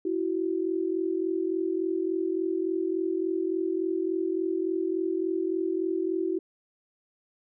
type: tone pair together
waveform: sine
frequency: 331.3 / 374.8 Hz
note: E4 / F#4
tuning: +9 / +22 cents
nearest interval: major second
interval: 213 cents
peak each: -28 dBFS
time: 0.05-6.39 s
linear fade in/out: 5 ms
effects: none